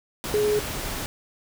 sine tone in noise, 420 Hz, G#4, 19 cents sharp, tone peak -19 dBFS, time 0.34-0.59 s, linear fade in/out 0 ms, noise pink, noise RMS -31 dBFS, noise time 0.24-1.06 s, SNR +9 dB, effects none

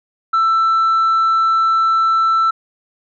sine tone, 1330 Hz, E6, 15 cents sharp, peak -9 dBFS, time 0.33-2.51 s, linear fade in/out 10 ms, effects tanh soft clip ceiling -10 dBFS

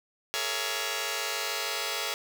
5% pulse chord, A# half-diminished seventh, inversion third, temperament just, 419.5 / 466.2 / 559.4 / 671.3 Hz, G#4 / A#4 / C#5 / E5, +17 / 0 / +16 / +31 cents, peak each -24 dBFS, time 0.34-2.14 s, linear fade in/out 0 ms, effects none

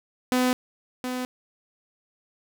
sawtooth tone with echo, 252.2 Hz, B3, 36 cents sharp, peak -16 dBFS, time 0.32-0.53 s, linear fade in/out 0 ms, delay 720 ms, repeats 1, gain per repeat -8 dB, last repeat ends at 1.25 s, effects none

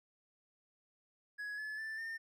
triangle tone with pitch steps, 1676 / 1720.1 / 1765.4 / 1811.9 Hz, G#6 / A6 / A6 / A#6, +15 / -40 / +5 / -50 cents, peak -38 dBFS, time 1.38-2.18 s, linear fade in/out 20 ms, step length 200 ms, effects none

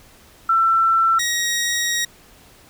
sine / 15% pulse tone pair in turn, 1340 / 1889.8 Hz, E6 / A#6, +28 / +23 cents, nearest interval tritone, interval 595 cents, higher second, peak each -13 dBFS, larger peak neither, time 0.49-1.19 / 1.19-2.05 s, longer second, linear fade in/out 5 ms, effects pink hiss -49 dBFS RMS until 2.69 s

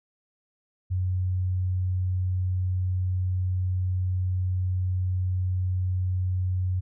sine tone, 92 Hz, F#2, 9 cents flat, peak -23 dBFS, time 0.9-6.81 s, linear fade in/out 20 ms, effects none

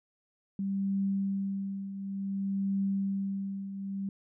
sine tone with tremolo, 196 Hz, G3, in tune, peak -26 dBFS, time 0.59-4.09 s, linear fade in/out 2 ms, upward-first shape triangle, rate 0.56 Hz, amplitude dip 70%, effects none

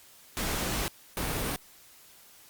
pink noise bursts at uneven times, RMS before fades -31 dBFS, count 2, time 0.37-0.88 / 1.17-1.56 s, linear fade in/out 0 ms, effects white hiss -55 dBFS RMS until 2.49 s + Opus 48 kbps

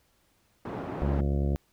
pink band-pass noise, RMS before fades -36 dBFS, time 0.65-1.21 s, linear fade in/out 5 ms, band 130 to 970 Hz, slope 12 dB/octave
harmonic tone, 70.1 Hz, C#2, 20 cents sharp, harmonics 1 / 2 / 3 / 4 / 5 / 6 / 7 / 8 / 9 / 10, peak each -26 / -30 / -34 / -40 / -37 / -45 / -43 / -42 / -48 / -48 dBFS, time 1.02-1.56 s, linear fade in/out 0 ms
effects pink hiss -68 dBFS RMS until 1.72 s

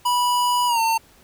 square tone with pitch glide, 980 to 903.9 Hz, B5 to A5, -14 to +46 cents, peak -18 dBFS, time 0.05-0.98 s, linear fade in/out 10 ms, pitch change -140 cents, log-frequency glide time 0.67-0.8 s, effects pink hiss -53 dBFS RMS until 1.23 s

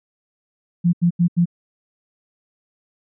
sine tone bursts, 173 Hz, F3, 16 cents flat, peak -12 dBFS, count 4, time 0.84-1.457 s, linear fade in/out 20 ms, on 92 ms, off 83 ms, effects none

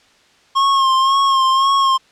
square tone with vibrato, 1076 Hz, C6, 48 cents sharp, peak -12 dBFS, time 0.55-1.98 s, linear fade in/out 20 ms, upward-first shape sine, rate 1.9 Hz, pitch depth 40 cents each way, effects white hiss -52 dBFS RMS until 2.11 s + low-pass 5000 Hz 12 dB/octave

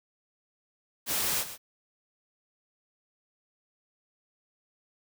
white noise with echo, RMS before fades -29 dBFS, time 1.06-1.45 s, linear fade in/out 50 ms, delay 130 ms, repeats 1, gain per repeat -12 dB, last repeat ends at 1.58 s, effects none

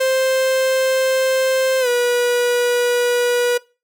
45% pulse tone with pitch glide, 524 to 486.1 Hz, C5 to B4, +2 to -28 cents, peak -15 dBFS, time 0-3.58 s, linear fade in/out 10 ms, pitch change -130 cents, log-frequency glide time 1.8-1.88 s, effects noise-tail reverb RT60 0.3 s tail -21 dB re dry

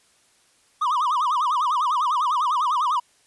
triangle tone with vibrato, 1099 Hz, C#6, 15 cents flat, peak -17 dBFS, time 0.81-3 s, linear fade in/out 10 ms, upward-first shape sine, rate 10 Hz, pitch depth 240 cents each way, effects white hiss -60 dBFS RMS until 3.26 s + resampled to 24000 Hz

